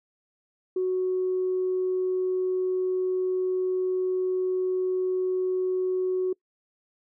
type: tone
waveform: sine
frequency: 370 Hz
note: F#4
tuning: in tune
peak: -22 dBFS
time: 0.76-6.33 s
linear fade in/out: 5 ms
effects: noise-tail reverb RT60 0.1 s tail -25 dB re dry + tanh soft clip ceiling -18 dBFS